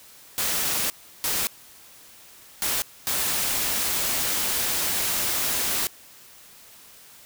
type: noise bursts at uneven times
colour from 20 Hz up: white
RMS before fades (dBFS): -25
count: 4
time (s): 0.38-0.9 / 1.24-1.47 / 2.62-2.82 / 3.07-5.87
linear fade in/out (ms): 0
effects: white hiss -49 dBFS RMS until 7.25 s